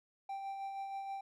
triangle tone with tremolo, 784 Hz, G5, in tune, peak -36 dBFS, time 0.29-1.21 s, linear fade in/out 5 ms, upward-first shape sine, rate 6.3 Hz, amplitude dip 35%, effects none

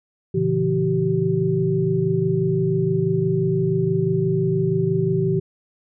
sine tone cluster, 117 / 141.9 / 167.9 / 383.6 Hz, A#2 / C#3 / E3 / G4, +7 / +41 / +32 / -37 cents, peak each -26 / -24 / -22 / -21 dBFS, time 0.34-5.4 s, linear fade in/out 10 ms, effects none

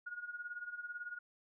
sine tone with tremolo, 1441 Hz, F#6, 46 cents flat, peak -39 dBFS, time 0.06-1.19 s, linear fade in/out 10 ms, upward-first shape sine, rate 18 Hz, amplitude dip 75%, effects none

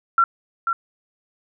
sine tone with echo, 1362 Hz, F6, 44 cents flat, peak -12 dBFS, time 0.18-0.24 s, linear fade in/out 2 ms, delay 490 ms, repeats 1, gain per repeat -6 dB, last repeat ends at 0.73 s, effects none

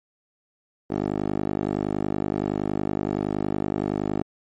10% pulse tone with band-pass filter, 50.7 Hz, G#1, 41 cents flat, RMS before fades -26 dBFS, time 0.9-4.23 s, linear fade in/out 5 ms, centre 410 Hz, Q 1.4, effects MP3 48 kbps

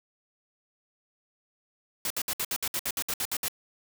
white noise bursts, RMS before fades -30 dBFS, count 13, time 2.05-3.483 s, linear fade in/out 2 ms, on 53 ms, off 62 ms, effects none

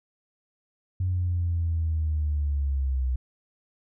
sine linear sweep, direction down, 92.5 to 62.7 Hz, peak -22 dBFS, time 1-3.16 s, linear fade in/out 5 ms, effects tanh soft clip ceiling -18 dBFS

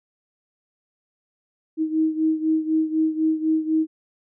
sine beating tone pair, 315.1 / 319.1 Hz, D#4 / D#4, +22 / +44 cents, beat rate 4 Hz, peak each -20 / -24 dBFS, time 1.77-3.87 s, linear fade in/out 50 ms, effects none

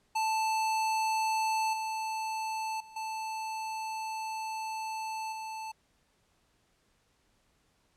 square tone with level steps, 880 Hz, A5, in tune, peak -28 / -33 / -50 / -35 / -38 dBFS, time 0.15-5.72 s, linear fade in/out 10 ms, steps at 1.73 / 2.8 / 2.96 / 5.32 s, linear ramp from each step 5 ms, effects pink hiss -71 dBFS RMS until 7.96 s + low-pass 10000 Hz 12 dB/octave

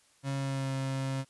35% pulse tone with pitch glide, 137.2 to 134.22 Hz, C#3 to C3, -17 to +45 cents, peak -29 dBFS, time 0.23-1.25 s, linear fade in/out 50 ms, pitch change -38 cents, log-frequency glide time 0.35-0.73 s, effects white hiss -65 dBFS RMS until 1.29 s + resampled to 24000 Hz

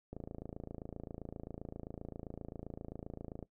click train, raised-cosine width 2 ms, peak -30 dBFS, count 92, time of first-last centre 0.13-3.427 s, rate 27.6 Hz, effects noise-tail reverb RT60 0.1 s tail -18 dB re dry

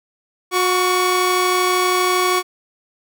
sawtooth tone pair together, 363 / 1121.6 Hz, F#4 / C#6, -33 / +20 cents, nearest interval octave + minor sixth, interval 1953 cents, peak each -14 dBFS, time 0.51-2.43 s, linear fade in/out 50 ms, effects none

